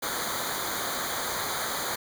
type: noise with comb filter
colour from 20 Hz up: pink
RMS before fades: -31 dBFS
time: 0.02-1.96 s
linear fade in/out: 10 ms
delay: 0.37 ms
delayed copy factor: -0.95
effects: none